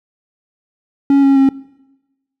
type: tone with pitch steps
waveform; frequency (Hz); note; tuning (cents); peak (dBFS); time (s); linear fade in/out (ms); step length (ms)
triangle; 278 / 274.2 / 270.4; C#4 / C#4 / C#4; +5 / -19 / -43; -5; 1.1-1.49; 2; 130
effects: noise-tail reverb RT60 1.0 s tail -21 dB re dry